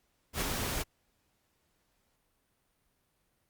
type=noise with ADSR envelope; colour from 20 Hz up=pink; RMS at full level=-30 dBFS; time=0.33-0.84 s; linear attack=88 ms; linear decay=8 ms; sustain=-4 dB; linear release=27 ms; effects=pink hiss -75 dBFS RMS until 3.49 s + Opus 48 kbps